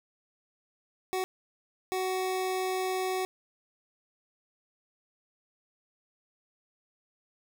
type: tone bursts at uneven times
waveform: 25% pulse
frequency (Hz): 373.5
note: F#4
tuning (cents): +16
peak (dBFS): -25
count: 2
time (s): 1.13-1.24 / 1.92-3.25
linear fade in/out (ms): 0
effects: none